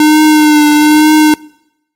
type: tone with vibrato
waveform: square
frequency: 303.3 Hz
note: D#4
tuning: 44 cents flat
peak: -4 dBFS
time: 0-1.34 s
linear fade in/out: 2 ms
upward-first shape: triangle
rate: 1.1 Hz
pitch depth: 31 cents each way
effects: noise-tail reverb RT60 0.8 s tail -23 dB re dry + MP3 64 kbps